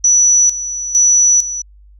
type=tone with tremolo; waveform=sine; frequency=5920 Hz; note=F#8; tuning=in tune; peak=-7 dBFS; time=0.04-1.62 s; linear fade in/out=5 ms; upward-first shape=square; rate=1.1 Hz; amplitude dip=75%; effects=added 50 Hz sine -40 dBFS peak until 1.99 s